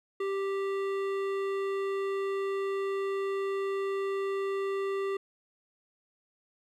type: tone with hard clipping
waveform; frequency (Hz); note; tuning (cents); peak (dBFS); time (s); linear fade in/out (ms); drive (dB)
triangle; 392; G4; 0; -31; 0.2-5.17; 5; 17
effects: none